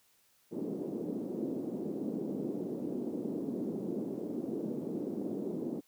white band-pass noise, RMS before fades -37 dBFS, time 0.51-5.81 s, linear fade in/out 20 ms, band 200 to 370 Hz, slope 24 dB/octave, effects white hiss -69 dBFS RMS until 5.87 s

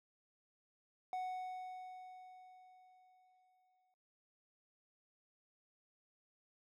triangle tone with exponential decay, 740 Hz, F#5, in tune, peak -35 dBFS, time 1.13-3.94 s, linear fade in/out 1 ms, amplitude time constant 610 ms, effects noise-tail reverb RT60 0.3 s tail -20 dB re dry

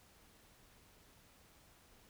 silence, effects pink hiss -65 dBFS RMS until 2.09 s

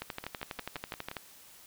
two click trains, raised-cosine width 0.3 ms, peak -20 / -23 dBFS, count 15 / 6, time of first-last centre 0.02-1.168 / 0.24-1.114 s, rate 12.2 / 5.72 Hz, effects white hiss -55 dBFS RMS until 1.66 s

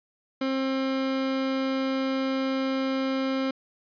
30% pulse tone, 266.1 Hz, C4, 29 cents sharp, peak -22 dBFS, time 0.41-3.51 s, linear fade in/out 5 ms, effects resampled to 11025 Hz + 10-bit

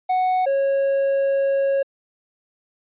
triangle tone pair in turn, 740 / 549 Hz, F#5 / C#5, 0 / -17 cents, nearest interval perfect fourth, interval 517 cents, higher first, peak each -15 dBFS, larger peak neither, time 0.09-0.46 / 0.46-1.83 s, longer second, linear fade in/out 10 ms, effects resampled to 8000 Hz

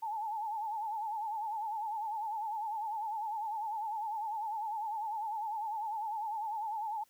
sine tone with vibrato, 865 Hz, A5, 30 cents flat, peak -34 dBFS, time 0.02-7.04 s, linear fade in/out 10 ms, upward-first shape triangle, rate 10 Hz, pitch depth 120 cents each way, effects white hiss -69 dBFS RMS until 7.09 s

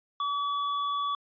square tone, 1142 Hz, D6, 49 cents flat, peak -28 dBFS, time 0.2-1.15 s, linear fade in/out 2 ms, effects resampled to 11025 Hz

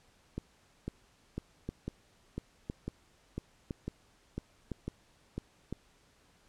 two click trains, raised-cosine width 3 ms, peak -23 / -23 dBFS, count 11 / 5, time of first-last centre 0.38-5.38 / 1.69-5.726 s, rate 2 / 0.991 Hz, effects pink hiss -66 dBFS RMS until 6.48 s + low-pass 9000 Hz 12 dB/octave

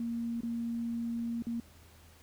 sine tone with dropouts, 233.1 Hz, A#3, in tune, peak -32 dBFS, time 0-1.6 s, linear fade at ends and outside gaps 2 ms, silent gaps 0.407-0.433 / 1.423-1.468 s, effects added 81 Hz sine -58 dBFS peak until 2.22 s + pink hiss -60 dBFS RMS until 2.22 s

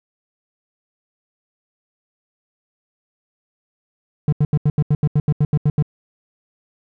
triangle tone bursts, 148.5 Hz, D3, 20 cents sharp, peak -10 dBFS, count 13, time 4.28-5.825 s, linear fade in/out 2 ms, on 45 ms, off 80 ms, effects none

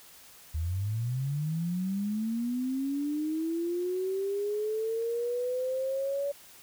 sine linear sweep, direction up, 75.3 to 570 Hz, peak -28 dBFS, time 0.54-6.32 s, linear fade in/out 10 ms, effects white hiss -53 dBFS RMS until 6.62 s

